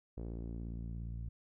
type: tone with low-pass filter sweep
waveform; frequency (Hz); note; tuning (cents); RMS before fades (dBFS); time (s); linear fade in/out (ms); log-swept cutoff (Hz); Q
sawtooth; 57.3; A#1; -29; -42; 0.17-1.29; 5; 460 to 120; 1.4
effects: none